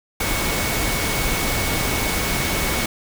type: tone in noise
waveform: sine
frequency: 2217 Hz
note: C#7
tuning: in tune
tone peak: -29 dBFS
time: 0.2-2.86 s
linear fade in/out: 5 ms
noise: pink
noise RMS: -22 dBFS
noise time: 0.2-2.86 s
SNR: -10 dB
effects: none